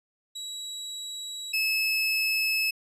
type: tone pair in turn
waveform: 30% pulse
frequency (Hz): 3892 / 2598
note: B7 / E7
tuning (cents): -26 / -26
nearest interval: perfect fifth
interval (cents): 700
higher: first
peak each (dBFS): -32 / -21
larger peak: second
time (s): 0.35-1.53 / 1.53-2.71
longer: neither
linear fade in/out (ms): 10
effects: resampled to 32000 Hz